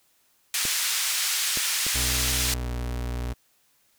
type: band-pass noise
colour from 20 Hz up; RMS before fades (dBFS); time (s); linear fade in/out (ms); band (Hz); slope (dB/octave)
white; -26; 0.54-2.54; 2; 1600 to 9100; 12
type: clicks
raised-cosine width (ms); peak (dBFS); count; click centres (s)
2; -21; 3; 0.653 / 1.573 / 1.866
type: tone with pitch glide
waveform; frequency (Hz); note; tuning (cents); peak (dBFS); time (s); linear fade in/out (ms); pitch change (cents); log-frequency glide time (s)
35% pulse; 62.6 to 60.78; B1 to B1; +24 to -27; -26; 1.94-3.34; 20; -51; 2.49-2.67
effects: white hiss -65 dBFS RMS until 3.98 s